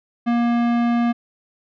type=tone with tanh clipping; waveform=sine; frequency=236.8 Hz; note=A#3; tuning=27 cents sharp; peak=-18 dBFS; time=0.26-1.13 s; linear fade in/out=20 ms; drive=18 dB; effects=none